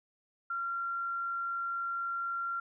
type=tone; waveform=sine; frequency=1376 Hz; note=F6; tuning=26 cents flat; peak=-32 dBFS; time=0.5-2.6 s; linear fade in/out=5 ms; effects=none